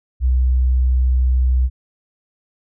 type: tone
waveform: sine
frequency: 63.3 Hz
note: B1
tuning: 43 cents sharp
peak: -12 dBFS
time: 0.2-1.7 s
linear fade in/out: 50 ms
effects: none